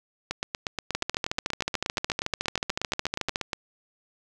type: two click trains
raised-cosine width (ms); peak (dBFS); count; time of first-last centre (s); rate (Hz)
0.2; -11 / -9; 28 / 34; 0.31-3.532 / 0.95-3.359; 8.38 / 13.7
effects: none